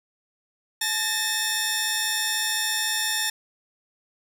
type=tone pair together; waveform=10% pulse; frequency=859.1 / 1818 Hz; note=A5 / A#6; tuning=-42 / -44 cents; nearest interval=octave + minor second; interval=1298 cents; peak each=-22 / -15 dBFS; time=0.81-3.3 s; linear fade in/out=5 ms; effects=none